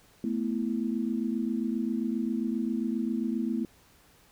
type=chord; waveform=sine; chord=A suspended second; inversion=none; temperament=just; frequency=220 / 247.5 / 330 Hz; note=A3 / B3 / E4; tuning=0 / +4 / +2 cents; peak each=-30 / -31 / -34 dBFS; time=0.24-3.65 s; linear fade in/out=2 ms; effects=pink hiss -60 dBFS RMS until 4.31 s